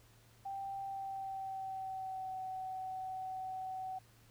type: tone with pitch glide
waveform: sine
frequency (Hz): 784 to 753.8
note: G5 to F#5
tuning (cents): 0 to +32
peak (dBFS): -39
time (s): 0.45-3.99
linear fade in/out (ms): 10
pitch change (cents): -68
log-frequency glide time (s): 0.8-2.38
effects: added 114 Hz sine -64 dBFS peak until 4.3 s + pink hiss -66 dBFS RMS until 4.3 s